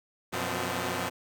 5% pulse tone cluster, 91.9 / 123.7 / 175.3 / 256.4 Hz, F#2 / B2 / F3 / C4, -11 / +3 / +7 / -35 cents, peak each -24 dBFS, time 0.32-1.1 s, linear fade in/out 20 ms, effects none

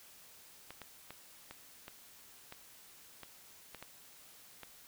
clicks, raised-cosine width 0.3 ms, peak -30 dBFS, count 10, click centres 0.706 / 0.817 / 1.106 / 1.51 / 1.881 / 2.524 / 3.233 / 3.747 / 3.826 / 4.633 s, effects white hiss -58 dBFS RMS until 4.87 s

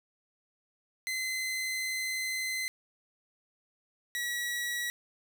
sawtooth tone pair in turn, 2052 / 1926.8 Hz, C7 / B6, -34 / -43 cents, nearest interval minor second, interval 109 cents, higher first, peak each -28 dBFS, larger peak neither, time 1.07-2.68 / 4.15-4.9 s, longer first, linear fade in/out 0 ms, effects none

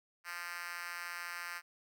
5% pulse tone with high-pass filter, 174 Hz, F3, 6 cents flat, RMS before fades -43 dBFS, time 0.24-1.62 s, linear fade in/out 50 ms, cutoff 1500 Hz, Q 1.5, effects none

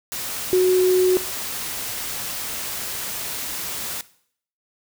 sine tone in noise, 368.2 Hz, F#4, 8 cents flat, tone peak -13 dBFS, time 0.53-1.17 s, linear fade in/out 0 ms, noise white, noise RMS -29 dBFS, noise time 0.12-4.01 s, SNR +13 dB, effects noise-tail reverb RT60 0.6 s tail -18 dB re dry

